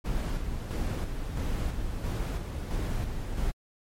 brown noise with tremolo, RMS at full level -29 dBFS, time 0.04-3.52 s, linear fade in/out 20 ms, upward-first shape square, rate 1.5 Hz, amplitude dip 40%, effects MP3 64 kbps

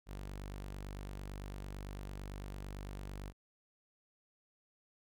sawtooth tone, 48.93 Hz, G1, 2 cents flat, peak -39 dBFS, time 0.06-3.33 s, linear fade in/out 50 ms, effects none

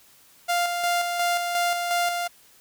sawtooth tone with tremolo, 698.5 Hz, F5, in tune, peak -17 dBFS, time 0.48-2.28 s, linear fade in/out 20 ms, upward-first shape square, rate 2.8 Hz, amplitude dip 40%, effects white hiss -55 dBFS RMS until 2.6 s

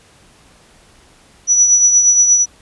sine tone with tremolo, 5900 Hz, F#8, 6 cents flat, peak -5 dBFS, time 1.47-2.46 s, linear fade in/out 50 ms, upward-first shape triangle, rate 8.5 Hz, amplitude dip 55%, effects pink hiss -48 dBFS RMS until 2.61 s + resampled to 24000 Hz

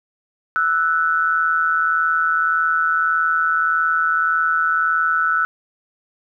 sine tone pair together, 1320.3 / 1482 Hz, E6 / F#6, +2 / +2 cents, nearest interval major second, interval 200 cents, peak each -18 / -18 dBFS, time 0.56-5.45 s, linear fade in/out 0 ms, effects none

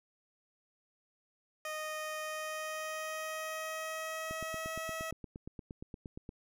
15% pulse tone with pitch glide, 619 to 644.9 Hz, D#5 to E5, -9 to -38 cents, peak -31 dBFS, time 1.65-5.11 s, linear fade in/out 2 ms, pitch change +71 cents, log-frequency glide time 2.2-4.87 s
click train, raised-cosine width 3 ms, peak -31 dBFS, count 18, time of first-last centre 4.31-6.291 s, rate 8.58 Hz
effects none

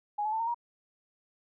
sine tone with pitch steps, 830.6 / 858.4 / 887.1 / 916.8 / 947.5 Hz, G#5 / A5 / A5 / A#5 / A#5, 0 / -43 / +14 / -29 / +28 cents, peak -28 dBFS, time 0.18-0.545 s, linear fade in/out 10 ms, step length 73 ms, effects none

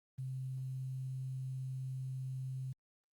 sine tone with quantisation, 130.81 Hz, C3, in tune, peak -38 dBFS, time 0.18-2.73 s, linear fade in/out 10 ms, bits 11, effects Opus 24 kbps

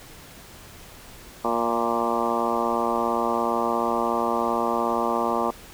harmonic tone with a mistuned harmonic, 117.2 Hz, A#2, 10 cents sharp, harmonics 2 / 3 / 4 / 5 / 6 / 7 / 8 / 9 / 10, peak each -30 / -30 / -30 / -30 / -30 / -30 / -30 / -30 / -30 dBFS, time 1.44-5.51 s, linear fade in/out 10 ms, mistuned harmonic 6, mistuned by -26 cents, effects pink hiss -45 dBFS RMS until 5.73 s

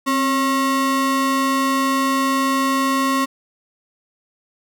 square ring-modulated tone, 408.8 Hz, G#4, 27 cents flat, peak -14 dBFS, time 0.06-3.26 s, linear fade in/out 20 ms, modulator 675 Hz, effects none

